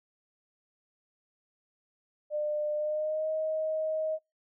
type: tone with pitch glide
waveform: sine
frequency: 600 to 628.4 Hz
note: D5 to D#5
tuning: +37 to +17 cents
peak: -28 dBFS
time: 2.3-4.19 s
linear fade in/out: 50 ms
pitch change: +80 cents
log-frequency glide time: 2.75-3.29 s
effects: noise-tail reverb RT60 0.2 s tail -25 dB re dry